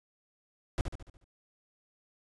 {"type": "noise with echo", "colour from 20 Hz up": "brown", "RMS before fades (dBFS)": -28, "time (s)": [0.78, 0.81], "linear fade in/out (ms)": 0, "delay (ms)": 72, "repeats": 6, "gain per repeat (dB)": -6, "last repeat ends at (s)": 1.242, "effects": ["resampled to 24000 Hz"]}